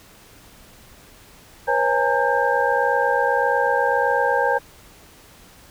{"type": "tone cluster", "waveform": "sine", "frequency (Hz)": [484.3, 546, 823, 911, 1589], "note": ["B4", "C#5", "G#5", "A#5", "G6"], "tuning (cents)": [-34, -26, -16, -40, 23], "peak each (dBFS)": -23, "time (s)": [1.67, 4.59], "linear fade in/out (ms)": 20, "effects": ["pink hiss -48 dBFS RMS until 5.7 s"]}